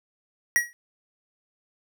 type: tone with exponential decay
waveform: square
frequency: 1908 Hz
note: A#6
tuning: 40 cents sharp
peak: -15 dBFS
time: 0.56-0.73 s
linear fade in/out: 0 ms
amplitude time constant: 36 ms
effects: none